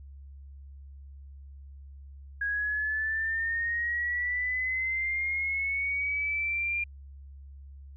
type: linear sweep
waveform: sine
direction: up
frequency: 1643 to 2400 Hz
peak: -27 dBFS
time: 2.41-6.84 s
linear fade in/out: 5 ms
effects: added 69 Hz sine -44 dBFS peak until 7.96 s